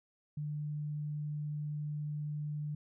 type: tone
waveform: sine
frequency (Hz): 149.1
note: D3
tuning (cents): +27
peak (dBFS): -35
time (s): 0.37-2.75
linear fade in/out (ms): 5
effects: none